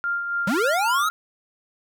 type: tone with tremolo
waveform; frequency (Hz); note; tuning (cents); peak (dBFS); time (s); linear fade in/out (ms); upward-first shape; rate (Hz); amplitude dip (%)
sine; 1396.9; F6; 0; -21; 0.04-1.1; 0; sine; 3.6; 45
type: linear sweep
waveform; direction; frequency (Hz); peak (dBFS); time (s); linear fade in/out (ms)
square; up; 168.4 to 1313; -21; 0.47-1.09; 5
effects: none